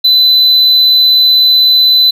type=tone; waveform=triangle; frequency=4012 Hz; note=B7; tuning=26 cents sharp; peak=-3 dBFS; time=0.04-2.11 s; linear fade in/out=10 ms; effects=none